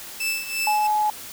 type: tone with tremolo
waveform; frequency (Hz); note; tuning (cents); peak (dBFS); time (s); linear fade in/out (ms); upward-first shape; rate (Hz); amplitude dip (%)
sawtooth; 2637; E7; 0; -18; 0.2-0.87; 5; triangle; 2.9; 80
type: tone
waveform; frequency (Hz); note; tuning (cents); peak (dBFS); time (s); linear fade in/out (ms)
sine; 847; G#5; +34; -18; 0.67-1.1; 2
effects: white hiss -38 dBFS RMS until 1.32 s